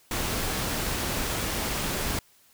pink noise, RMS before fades -29 dBFS, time 0.11-2.19 s, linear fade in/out 2 ms, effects white hiss -60 dBFS RMS until 2.53 s

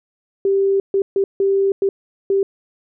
sine tone bursts at uneven times, 392 Hz, G4, in tune, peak -13 dBFS, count 6, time 0.45-0.8 / 0.94-1.02 / 1.16-1.24 / 1.4-1.72 / 1.82-1.89 / 2.3-2.43 s, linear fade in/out 2 ms, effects none

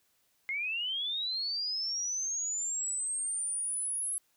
sine linear sweep, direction up, 2100 to 10910 Hz, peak -31 dBFS, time 0.49-4.18 s, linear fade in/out 0 ms, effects white hiss -72 dBFS RMS until 4.36 s

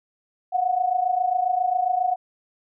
sine tone pair together, 711 / 738.4 Hz, F5 / F#5, +31 / -4 cents, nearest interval minor second, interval 65 cents, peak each -24 / -21 dBFS, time 0.52-2.16 s, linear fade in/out 20 ms, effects none

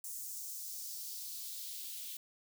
blue noise with high-pass filter sweep, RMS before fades -44 dBFS, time 0.04-2.17 s, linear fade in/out 2 ms, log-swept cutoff 7300 to 3000 Hz, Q 1.8, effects none

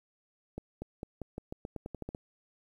accelerating click train, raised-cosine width 2 ms, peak -25 dBFS, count 13, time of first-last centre 0.58-2.149 s, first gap 240 ms, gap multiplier 0.88, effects 10-bit

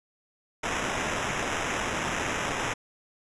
white noise with sample-and-hold, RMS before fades -30 dBFS, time 0.63-2.74 s, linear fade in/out 10 ms, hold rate 4410 Hz, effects resampled to 22050 Hz

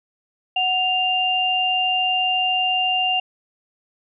sine tone pair together, 740 / 2794 Hz, F#5 / F7, 0 / 0 cents, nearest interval octave + major seventh, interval 2300 cents, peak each -22 / -19 dBFS, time 0.56-3.2 s, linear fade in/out 5 ms, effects none

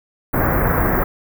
pink band-stop noise, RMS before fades -17 dBFS, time 0.33-1.04 s, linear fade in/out 10 ms, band 1900 to 14000 Hz, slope 48 dB/octave, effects none

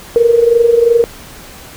sine tone with amplitude modulation, 468.1 Hz, A#4, 7 cents sharp, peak -3 dBFS, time 0.16-1.04 s, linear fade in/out 0 ms, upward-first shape sine, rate 22.8 Hz, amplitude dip 70%, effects pink hiss -34 dBFS RMS until 1.76 s

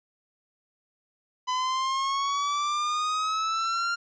45% pulse exponential sweep, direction up, 1004 to 1396.9 Hz, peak -25 dBFS, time 1.47-3.96 s, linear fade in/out 20 ms, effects resampled to 16000 Hz

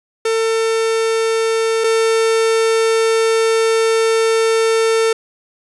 45% pulse tone pair in turn, 450 / 450 Hz, A4 / A4, +39 / +39 cents, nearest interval unison, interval 0 cents, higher neither, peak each -14 / -12 dBFS, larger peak second, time 0.25-1.84 / 1.84-5.13 s, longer second, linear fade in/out 5 ms, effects resampled to 24000 Hz + 8-bit

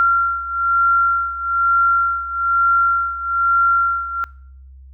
sine beating tone pair, 1375 / 1376.1 Hz, F6 / F6, -27 / -26 cents, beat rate 1.1 Hz, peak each -15 / -19 dBFS, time 0-4.24 s, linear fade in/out 0 ms, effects noise-tail reverb RT60 0.6 s tail -24 dB re dry + added 66 Hz sine -38 dBFS peak until 4.93 s

